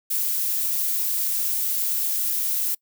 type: noise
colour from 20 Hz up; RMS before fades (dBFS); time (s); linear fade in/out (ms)
violet; -24; 0.1-2.75; 10
effects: noise-tail reverb RT60 0.1 s tail -25 dB re dry

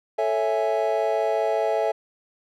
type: chord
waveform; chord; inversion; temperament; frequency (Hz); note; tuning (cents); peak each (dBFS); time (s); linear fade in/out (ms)
triangle; A major seventh; none; equal; 440 / 554.4 / 659.3 / 830.6; A4 / C#5 / E5 / G#5; 0 / 0 / 0 / 0; -24 / -26 / -22 / -26; 0.18-1.92; 10
effects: none

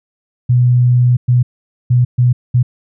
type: tone bursts at uneven times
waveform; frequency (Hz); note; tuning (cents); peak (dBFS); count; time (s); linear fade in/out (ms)
sine; 123.47; B2; 0; -7; 5; 0.49-1.17 / 1.28-1.43 / 1.9-2.05 / 2.18-2.33 / 2.54-2.63; 10
effects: none

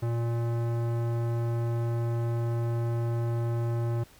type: tone with tanh clipping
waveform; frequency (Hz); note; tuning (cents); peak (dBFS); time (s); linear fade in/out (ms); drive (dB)
sine; 117.1; A#2; +8; -28; 0.02-4.04; 10; 18
effects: pink hiss -56 dBFS RMS until 4.19 s

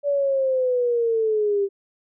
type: linear sweep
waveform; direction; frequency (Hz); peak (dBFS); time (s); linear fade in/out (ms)
sine; down; 577 to 392; -18; 0.03-1.69; 50
effects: none

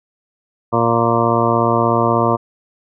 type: harmonic tone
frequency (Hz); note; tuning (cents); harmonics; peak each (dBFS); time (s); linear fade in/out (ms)
116.54; A#2; 0; 1 / 2 / 3 / 4 / 5 / 6 / 8 / 9 / 10; -21 / -21 / -21 / -21 / -21 / -21 / -21 / -21 / -21; 0.72-2.37; 20
effects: none

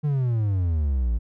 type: exponential sweep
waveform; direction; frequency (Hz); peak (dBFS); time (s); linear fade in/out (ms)
triangle; down; 152.5 to 54; -18; 0.03-1.19; 20
effects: none

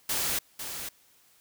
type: noise with echo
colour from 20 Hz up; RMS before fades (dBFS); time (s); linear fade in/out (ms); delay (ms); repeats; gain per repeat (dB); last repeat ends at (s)
white; -29; 0.09-0.39; 5; 500; 1; -8; 0.89
effects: white hiss -62 dBFS RMS until 1.4 s

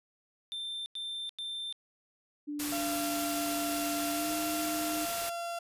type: tone bursts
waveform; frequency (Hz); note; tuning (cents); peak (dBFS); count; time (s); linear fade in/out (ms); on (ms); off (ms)
triangle; 3572; A7; +25; -34; 3; 0.52-1.726; 0; 340; 93
type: tone with pitch glide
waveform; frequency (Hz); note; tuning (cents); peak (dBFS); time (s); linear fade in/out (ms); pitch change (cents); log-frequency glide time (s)
sine; 293.7 to 306.9; D4 to D#4; 0 to -24; -34; 2.47-5.06; 20; +76; 4.11-4.29
type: noise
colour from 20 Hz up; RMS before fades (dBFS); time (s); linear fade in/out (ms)
white; -36; 2.59-5.3; 10
type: tone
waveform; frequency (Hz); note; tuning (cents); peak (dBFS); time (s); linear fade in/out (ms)
35% pulse; 685; F5; -34; -33; 2.72-5.59; 5
effects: resampled to 32000 Hz

